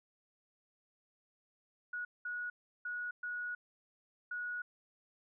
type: tone bursts at uneven times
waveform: sine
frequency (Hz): 1458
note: F#6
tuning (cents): -26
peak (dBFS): -37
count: 5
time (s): 1.93-2.05 / 2.25-2.5 / 2.85-3.11 / 3.23-3.55 / 4.31-4.62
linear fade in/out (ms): 5
effects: none